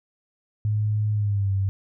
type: tone with pitch glide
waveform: sine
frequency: 106.1 to 97.29 Hz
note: G#2 to G2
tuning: +38 to -13 cents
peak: -20 dBFS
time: 0.65-1.69 s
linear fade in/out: 0 ms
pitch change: -151 cents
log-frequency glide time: 1.12-1.52 s
effects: none